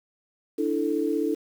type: chord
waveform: sine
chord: D suspended second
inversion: none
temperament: equal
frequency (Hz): 293.7 / 329.6 / 440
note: D4 / E4 / A4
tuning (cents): 0 / 0 / 0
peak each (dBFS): -27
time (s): 0.58-1.35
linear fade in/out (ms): 10
effects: 8-bit